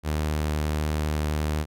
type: tone with vibrato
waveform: sawtooth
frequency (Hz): 76.1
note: D#2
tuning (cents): -38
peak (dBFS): -20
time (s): 0.03-1.66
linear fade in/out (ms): 50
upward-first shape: triangle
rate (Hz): 1.4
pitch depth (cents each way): 8
effects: none